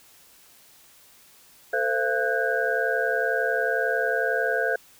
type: tone cluster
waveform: sine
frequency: 448.9 / 520 / 680 / 1489 / 1611 Hz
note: A4 / C5 / F5 / F#6 / G6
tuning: +35 / -11 / -46 / +11 / +47 cents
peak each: -28 dBFS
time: 1.73-4.76 s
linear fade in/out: 5 ms
effects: white hiss -54 dBFS RMS until 4.99 s